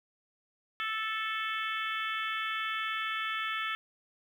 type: harmonic tone with a mistuned harmonic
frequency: 439.2 Hz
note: A4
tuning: 3 cents flat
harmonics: 3 / 4 / 5 / 6 / 7 / 8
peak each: -35 / -37 / -39 / -41 / -42 / -43 dBFS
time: 0.8-3.75 s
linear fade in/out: 0 ms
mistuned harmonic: 8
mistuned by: -37 cents
effects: 10-bit